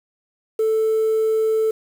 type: tone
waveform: sine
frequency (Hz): 440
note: A4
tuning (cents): 0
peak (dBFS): -14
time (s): 0.59-1.71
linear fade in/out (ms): 5
effects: tanh soft clip ceiling -14 dBFS + 7-bit